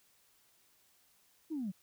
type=linear sweep; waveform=sine; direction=down; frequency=332.8 to 173.7 Hz; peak=-34 dBFS; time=1.5-1.72 s; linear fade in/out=20 ms; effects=tanh soft clip ceiling -30 dBFS + white hiss -69 dBFS RMS until 1.82 s